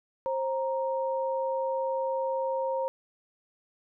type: tone pair together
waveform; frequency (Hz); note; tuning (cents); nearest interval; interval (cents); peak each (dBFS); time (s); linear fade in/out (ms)
sine; 531 / 934.5; C5 / A#5; +25 / +4; minor seventh; 979; -28 / -32; 0.26-2.88; 0
effects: none